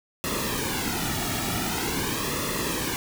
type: noise with flanger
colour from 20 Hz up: pink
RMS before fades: -28 dBFS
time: 0.24-2.96 s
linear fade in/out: 0 ms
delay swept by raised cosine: 1.3 to 1.96 ms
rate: 0.45 Hz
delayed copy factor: -0.7
effects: none